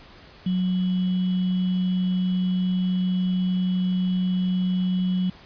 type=tone with sample-and-hold; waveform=sine; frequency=183.5 Hz; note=F#3; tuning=14 cents flat; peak=-20 dBFS; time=0.46-5.3 s; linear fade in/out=5 ms; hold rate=3150 Hz; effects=pink hiss -48 dBFS RMS until 5.45 s + resampled to 11025 Hz